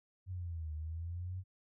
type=linear two-way sweep; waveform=sine; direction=down then up; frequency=94.3 to 76.2 to 94.3 Hz; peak=-38 dBFS; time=0.26-1.44 s; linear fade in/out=50 ms; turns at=0.73 s; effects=none